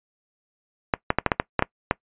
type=clicks; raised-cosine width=0.5 ms; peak=-3 dBFS; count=9; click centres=0.938 / 1.104 / 1.186 / 1.263 / 1.318 / 1.399 / 1.593 / 1.624 / 1.911 s; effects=noise-tail reverb RT60 0.1 s tail -22 dB re dry + resampled to 8000 Hz